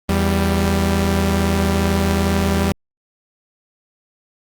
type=tone pair together; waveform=sawtooth; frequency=82.41 / 196.25 Hz; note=E2 / G3; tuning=0 / +2 cents; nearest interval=octave + minor third; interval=1502 cents; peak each=-14 dBFS; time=0.09-2.72 s; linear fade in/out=0 ms; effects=Opus 32 kbps